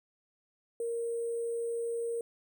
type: tone with sample-and-hold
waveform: sine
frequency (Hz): 466.2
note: A#4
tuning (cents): 0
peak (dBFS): -31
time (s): 0.8-2.21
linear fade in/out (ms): 2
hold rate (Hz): 8820
effects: none